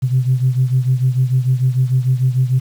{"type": "beating tone pair", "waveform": "sine", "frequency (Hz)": [126.9, 133.6], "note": ["B2", "C3"], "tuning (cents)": [47, 36], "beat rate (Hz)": 6.7, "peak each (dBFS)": [-13, -17], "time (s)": [0.02, 2.6], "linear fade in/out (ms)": 20, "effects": ["tanh soft clip ceiling -5 dBFS", "7-bit"]}